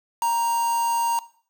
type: tone with quantisation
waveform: triangle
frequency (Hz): 932.3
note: A#5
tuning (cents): 0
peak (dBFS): -18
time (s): 0.22-1.19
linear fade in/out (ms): 2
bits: 5
effects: noise-tail reverb RT60 0.5 s tail -18 dB re dry